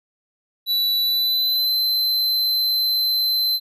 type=tone with pitch glide; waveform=square; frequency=3951 to 4074 Hz; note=B7 to C8; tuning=0 to -47 cents; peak=-18 dBFS; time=0.66-3.6 s; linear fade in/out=50 ms; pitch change=+53 cents; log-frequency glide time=1.01-1.76 s; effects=none